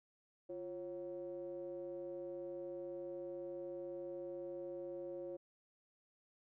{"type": "ring-modulated tone", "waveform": "triangle", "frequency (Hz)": 99, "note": "G2", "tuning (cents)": 18, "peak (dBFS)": -38, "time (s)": [0.49, 5.37], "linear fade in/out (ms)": 10, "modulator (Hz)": 447, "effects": []}